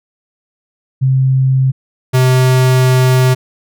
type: tone pair in turn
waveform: sine / square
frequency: 132.1 / 128.64 Hz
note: C3 / C3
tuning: +17 / -29 cents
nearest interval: unison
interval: 46 cents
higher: first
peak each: -8 dBFS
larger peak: neither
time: 1.01-1.72 / 2.13-3.35 s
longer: second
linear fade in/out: 20 ms
effects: none